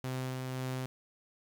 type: tone with tremolo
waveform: sawtooth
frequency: 129.3 Hz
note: C3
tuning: 20 cents flat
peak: -30 dBFS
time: 0.04-0.86 s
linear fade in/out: 0 ms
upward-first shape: sine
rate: 1.9 Hz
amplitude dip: 25%
effects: 10-bit